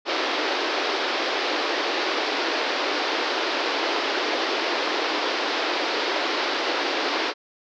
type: band-pass noise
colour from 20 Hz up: pink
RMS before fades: -25 dBFS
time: 0.05-7.34 s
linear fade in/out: 50 ms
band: 300 to 5100 Hz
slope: 48 dB/octave
effects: none